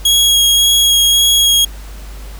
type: tone with vibrato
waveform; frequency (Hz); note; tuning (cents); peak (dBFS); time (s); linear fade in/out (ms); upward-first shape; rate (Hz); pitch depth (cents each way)
sawtooth; 3300; G#7; -12; -5; 0.05-1.65; 5; sine; 1.8; 11
effects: added 50 Hz sine -27 dBFS peak until 2.39 s + pink hiss -38 dBFS RMS until 2.39 s